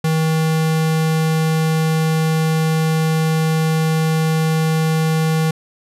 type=tone; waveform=square; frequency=159.2 Hz; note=D#3; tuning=40 cents sharp; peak=-15 dBFS; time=0.04-5.51 s; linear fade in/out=5 ms; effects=resampled to 32000 Hz